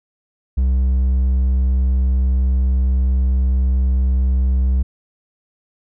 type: tone with hard clipping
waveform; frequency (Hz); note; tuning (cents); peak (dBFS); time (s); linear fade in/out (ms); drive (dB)
sine; 64.6; C2; -21; -14; 0.57-4.83; 10; 3
effects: none